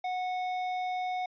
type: tone with tanh clipping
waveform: triangle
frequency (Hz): 734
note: F#5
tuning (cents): -14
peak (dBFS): -32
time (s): 0.04-1.26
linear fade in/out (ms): 5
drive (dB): 16
effects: resampled to 11025 Hz